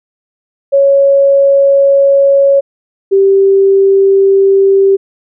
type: tone pair in turn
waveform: sine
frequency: 554.4 / 390.7 Hz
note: C#5 / G4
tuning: 0 / -6 cents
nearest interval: tritone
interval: 606 cents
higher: first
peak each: -4 dBFS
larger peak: neither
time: 0.72-2.61 / 3.11-4.97 s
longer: first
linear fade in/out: 20 ms
effects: none